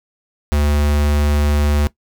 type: tone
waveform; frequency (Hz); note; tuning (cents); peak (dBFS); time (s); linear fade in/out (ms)
square; 73.42; D2; 0; -14; 0.52-1.87; 0
effects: noise-tail reverb RT60 0.1 s tail -18 dB re dry